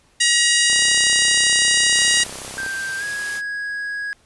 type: harmonic tone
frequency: 953 Hz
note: A#5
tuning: 38 cents sharp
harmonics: 2 / 3 / 4 / 5 / 6 / 7 / 8 / 9 / 10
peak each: -19 / -21 / -22 / -23 / -24 / -24 / -25 / -26 / -26 dBFS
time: 0.2-2.24 s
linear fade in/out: 10 ms
type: click train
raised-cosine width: 1 ms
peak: -21 dBFS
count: 65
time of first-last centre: 0.7-2.663 s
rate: 32.6 Hz
type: noise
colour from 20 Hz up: white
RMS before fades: -32 dBFS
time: 1.92-3.42 s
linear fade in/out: 50 ms
type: tone with pitch glide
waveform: triangle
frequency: 1573 to 1657.9 Hz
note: G6 to G#6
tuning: +6 to -3 cents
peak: -22 dBFS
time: 2.58-4.13 s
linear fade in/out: 0 ms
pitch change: +91 cents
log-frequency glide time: 2.98-3.04 s
effects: pink hiss -57 dBFS RMS until 4.25 s + resampled to 24000 Hz